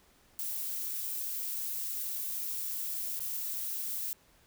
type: noise with dropouts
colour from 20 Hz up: violet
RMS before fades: -36 dBFS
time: 0.39-4.13 s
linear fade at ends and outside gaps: 0 ms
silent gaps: 3.193-3.205 s
effects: pink hiss -64 dBFS RMS until 4.46 s